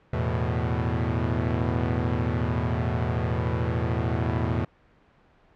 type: chord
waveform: sawtooth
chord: E suspended fourth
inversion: none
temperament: equal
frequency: 82.41 / 110 / 123.47 Hz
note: E2 / A2 / B2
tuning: 0 / 0 / 0 cents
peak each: -24 dBFS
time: 0.13-4.65 s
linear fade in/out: 5 ms
effects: pink hiss -59 dBFS RMS until 5.55 s + low-pass 2000 Hz 12 dB/octave